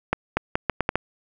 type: accelerating click train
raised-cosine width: 0.5 ms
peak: -5 dBFS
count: 7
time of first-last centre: 0.13-0.956 s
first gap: 240 ms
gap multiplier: 0.77
effects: none